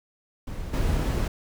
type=noise with level steps; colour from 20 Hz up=brown; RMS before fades=-34 / -24 dBFS; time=0.47-1.28 s; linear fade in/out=5 ms; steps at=0.73 s; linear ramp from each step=10 ms; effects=none